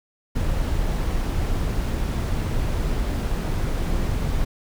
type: noise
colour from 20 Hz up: brown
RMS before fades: -23 dBFS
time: 0.35-4.45 s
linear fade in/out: 10 ms
effects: none